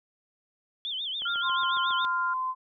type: tone with vibrato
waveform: sine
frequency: 3322 Hz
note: G#7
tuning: in tune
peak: -30 dBFS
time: 0.85-2.05 s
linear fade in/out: 0 ms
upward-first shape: sine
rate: 7 Hz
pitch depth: 170 cents each way
type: click train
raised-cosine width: 0.5 ms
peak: -30 dBFS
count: 7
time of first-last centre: 1.22-2.046 s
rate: 7.26 Hz
type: tone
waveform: sine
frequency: 1396.9 Hz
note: F6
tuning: in tune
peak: -28 dBFS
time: 1.25-2.34 s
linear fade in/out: 10 ms
type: tone with pitch glide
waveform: sine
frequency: 1046.5 to 1030.9 Hz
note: C6 to C6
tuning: 0 to -26 cents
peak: -27 dBFS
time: 1.42-2.55 s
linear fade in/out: 50 ms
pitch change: -26 cents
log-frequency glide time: 1.89-2.05 s
effects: none